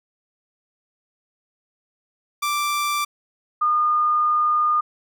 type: tone pair in turn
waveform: sawtooth / sine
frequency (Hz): 1174.7 / 1218.8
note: D6 / D#6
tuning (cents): 0 / -36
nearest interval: minor second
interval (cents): 64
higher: second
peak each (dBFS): -17 / -16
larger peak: second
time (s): 2.42-3.05 / 3.61-4.81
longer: second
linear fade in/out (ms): 10
effects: none